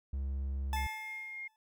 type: tone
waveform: triangle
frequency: 67.9 Hz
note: C#2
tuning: 35 cents flat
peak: -31 dBFS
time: 0.13-0.87 s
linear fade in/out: 5 ms
type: tone with exponential decay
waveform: 40% pulse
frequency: 872 Hz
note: A5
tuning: 16 cents flat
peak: -32 dBFS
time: 0.73-1.56 s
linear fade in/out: 1 ms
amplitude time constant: 180 ms
type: tone with tremolo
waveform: sine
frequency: 2131 Hz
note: C7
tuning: 31 cents sharp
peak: -39 dBFS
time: 0.76-1.48 s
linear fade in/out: 10 ms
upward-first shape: sine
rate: 3.3 Hz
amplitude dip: 25%
effects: none